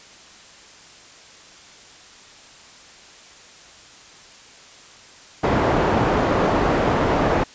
white low-pass noise, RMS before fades -19 dBFS, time 5.43-7.44 s, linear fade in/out 10 ms, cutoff 810 Hz, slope 12 dB/octave, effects white hiss -45 dBFS RMS until 7.54 s + resampled to 16000 Hz

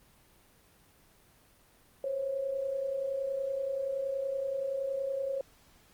sine tone pair together, 515 / 545.6 Hz, C5 / C#5, -28 / -28 cents, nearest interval minor second, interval 100 cents, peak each -39 / -31 dBFS, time 2.04-5.41 s, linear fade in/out 2 ms, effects pink hiss -62 dBFS RMS until 5.93 s + Opus 24 kbps

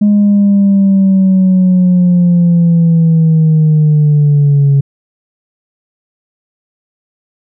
sine linear sweep, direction down, 207.8 to 138.59 Hz, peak -3 dBFS, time 0.01-4.81 s, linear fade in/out 10 ms, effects tanh soft clip ceiling -3 dBFS

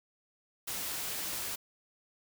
white noise, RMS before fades -37 dBFS, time 0.67-1.56 s, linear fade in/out 10 ms
pink noise with exponential decay, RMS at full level -40 dBFS, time 1.33-1.45 s, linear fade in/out 1 ms, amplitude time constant 24 ms
effects none

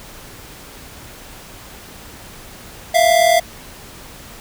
square tone pair together, 659 / 698.2 Hz, E5 / F5, -1 / -1 cents, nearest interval minor second, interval 100 cents, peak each -14 dBFS, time 2.94-3.4 s, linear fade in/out 10 ms, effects pink hiss -38 dBFS RMS until 4.4 s

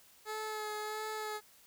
15% pulse tone with vibrato, 428.7 Hz, A4, 45 cents flat, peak -31 dBFS, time 0.25-1.41 s, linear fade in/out 50 ms, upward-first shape sine, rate 1.5 Hz, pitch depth 19 cents each way, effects white hiss -62 dBFS RMS until 1.66 s

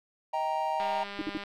triangle chord, Eb major, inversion none, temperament equal with one note detuned, 630.9 / 784 / 932.3 Hz, Eb5 / G5 / Bb5, +24 / 0 / 0 cents, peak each -32 / -30 / -29 dBFS, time 0.33-1.04 s, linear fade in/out 10 ms
click train, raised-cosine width 0.3 ms, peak -24 dBFS, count 129, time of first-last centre 0.8-1.437 s, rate 201 Hz
sine tone bursts, 311.1 Hz, D#4, in tune, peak -29 dBFS, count 3, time 1.19-1.372 s, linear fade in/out 0 ms, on 24 ms, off 55 ms
effects none

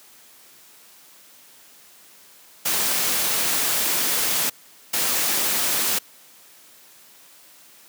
white noise bursts at uneven times, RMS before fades -22 dBFS, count 2, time 2.65-4.5 / 4.93-5.99 s, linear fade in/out 10 ms, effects white hiss -50 dBFS RMS until 7.88 s + high-pass 150 Hz 12 dB/octave

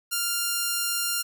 5% pulse tone, 1396.9 Hz, F6, in tune, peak -13 dBFS, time 0.11-1.23 s, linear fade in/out 20 ms, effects none

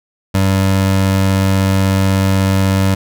25% pulse tone, 96.3 Hz, G2, 30 cents flat, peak -7 dBFS, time 0.34-2.95 s, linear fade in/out 10 ms, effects none

